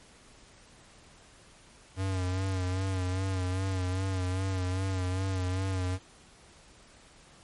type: tone with vibrato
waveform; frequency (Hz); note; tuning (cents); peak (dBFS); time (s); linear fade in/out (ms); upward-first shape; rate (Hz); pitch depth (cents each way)
square; 93.5; F#2; +19; -29; 1.96-5.99; 50; sine; 2.5; 48
effects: pink hiss -56 dBFS RMS until 7.43 s + MP3 48 kbps